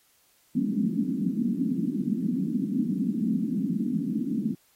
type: band-pass noise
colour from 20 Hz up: white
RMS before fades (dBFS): -27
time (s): 0.55-4.55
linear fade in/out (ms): 10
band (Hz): 180 to 270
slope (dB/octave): 48
effects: white hiss -64 dBFS RMS until 4.75 s + AAC 48 kbps